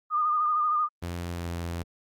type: tone with vibrato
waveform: sine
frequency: 1220 Hz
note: D#6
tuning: 34 cents flat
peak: -22 dBFS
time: 0.1-0.89 s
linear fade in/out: 50 ms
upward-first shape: sine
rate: 13 Hz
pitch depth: 41 cents each way
type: tone with pitch glide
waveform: sawtooth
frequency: 86.6 to 85.26 Hz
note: F2 to F2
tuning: -14 to -41 cents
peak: -27 dBFS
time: 1.02-1.83 s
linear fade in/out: 10 ms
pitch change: -27 cents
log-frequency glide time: 1.29-1.57 s
effects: Opus 48 kbps